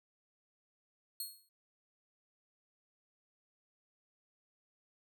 10% pulse tone with exponential decay, 4299 Hz, C8, 46 cents sharp, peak -29 dBFS, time 1.2-1.49 s, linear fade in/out 2 ms, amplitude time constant 62 ms, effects none

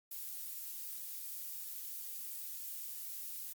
violet noise, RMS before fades -44 dBFS, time 0.11-3.53 s, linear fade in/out 5 ms, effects Opus 48 kbps

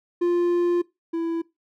triangle tone pair in turn, 349.2 / 332.1 Hz, F4 / E4, 0 / +13 cents, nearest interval minor second, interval 87 cents, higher first, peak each -16 / -21 dBFS, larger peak first, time 0.21-0.82 / 1.13-1.42 s, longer first, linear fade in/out 10 ms, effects noise-tail reverb RT60 0.2 s tail -20 dB re dry

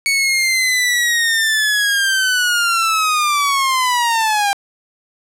sawtooth linear sweep, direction down, 2231 to 791 Hz, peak -10 dBFS, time 0.06-4.53 s, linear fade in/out 0 ms, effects low-pass 12000 Hz 12 dB/octave

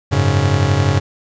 45% pulse chord, F# suspended second, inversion none, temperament just, 92.5 / 104.06 / 138.75 Hz, F#2 / G#2 / C#3, 0 / +4 / +2 cents, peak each -17 dBFS, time 0.11-1 s, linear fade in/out 20 ms, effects resampled to 16000 Hz + 8-bit

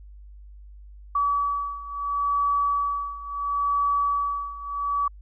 sine beating tone pair, 1143 / 1143.73 Hz, D6 / D6, -47 / -46 cents, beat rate 0.73 Hz, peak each -24 / -27 dBFS, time 1.15-5.08 s, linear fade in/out 5 ms, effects added 50 Hz sine -42 dBFS peak until 5.21 s

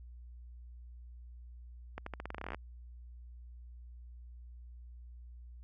accelerating click train, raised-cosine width 0.5 ms, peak -25 dBFS, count 16, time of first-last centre 1.98-2.546 s, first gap 84 ms, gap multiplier 0.87, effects added 60 Hz sine -48 dBFS peak until 5.63 s

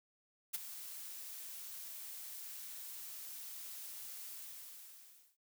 blue noise with ADSR envelope, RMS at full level -36 dBFS, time 0.53-5.37 s, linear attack 18 ms, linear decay 20 ms, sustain -12 dB, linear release 1100 ms, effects none

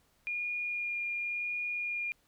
sine tone with vibrato, 2423 Hz, D#7, 47 cents flat, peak -32 dBFS, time 0.27-2.12 s, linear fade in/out 0 ms, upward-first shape sine, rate 0.92 Hz, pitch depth 9 cents each way, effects pink hiss -70 dBFS RMS until 2.27 s

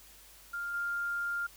sine tone with level steps, 1400 Hz, F6, 4 cents sharp, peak -34 / -31 dBFS, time 0.53-1.47 s, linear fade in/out 10 ms, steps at 0.74 s, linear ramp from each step 2 ms, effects added 50 Hz sine -62 dBFS peak until 1.56 s + white hiss -56 dBFS RMS until 1.56 s

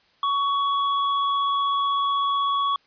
sine tone with hard clipping, 1121 Hz, C#6, 19 cents sharp, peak -22 dBFS, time 0.23-2.76 s, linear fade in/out 2 ms, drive 18 dB, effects white hiss -61 dBFS RMS until 2.86 s + resampled to 11025 Hz

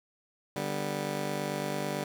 15% pulse chord, G major, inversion second, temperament just, 147 / 196 / 245 Hz, D3 / G3 / B3, +2 / 0 / -14 cents, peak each -29 / -29 / -33 dBFS, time 0.56-2.04 s, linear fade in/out 2 ms, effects none

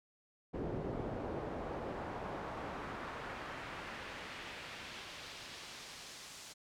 brown noise with band-pass filter sweep, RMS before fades -44 dBFS, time 0.53-6.54 s, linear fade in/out 20 ms, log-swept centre 390 to 6800 Hz, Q 0.97, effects none

